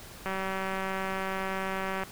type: click train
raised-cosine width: 0.5 ms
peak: -18 dBFS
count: 340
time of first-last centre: 0.26-2.035 s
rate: 191 Hz
effects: pink hiss -47 dBFS RMS until 2.11 s